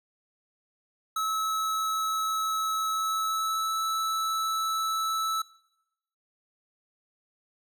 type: tone with pitch glide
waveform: square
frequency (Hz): 1297 to 1311.3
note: E6 to E6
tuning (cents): -28 to -9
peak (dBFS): -27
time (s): 1.16-5.42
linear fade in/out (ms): 5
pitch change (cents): +19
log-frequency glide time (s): 2.9-3.8
effects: noise-tail reverb RT60 0.9 s tail -21 dB re dry